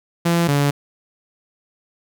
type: tone pair in turn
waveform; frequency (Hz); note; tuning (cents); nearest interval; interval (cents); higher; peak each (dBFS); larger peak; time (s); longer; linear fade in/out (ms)
sawtooth; 170 / 142.95; F3 / D3; -46 / -46; minor third; 300; first; -11; neither; 0.25-0.48 / 0.48-0.71; neither; 10
effects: none